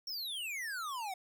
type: exponential sweep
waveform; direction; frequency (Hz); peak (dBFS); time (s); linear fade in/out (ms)
square; down; 5588 to 725; -38; 0.07-1.14; 5
effects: 12-bit